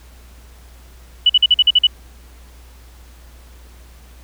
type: tone bursts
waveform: sine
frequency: 2960 Hz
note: F#7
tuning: in tune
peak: -7 dBFS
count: 8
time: 1.26-1.87 s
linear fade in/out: 5 ms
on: 36 ms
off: 46 ms
effects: added 60 Hz sine -40 dBFS peak until 4.23 s + pink hiss -49 dBFS RMS until 4.23 s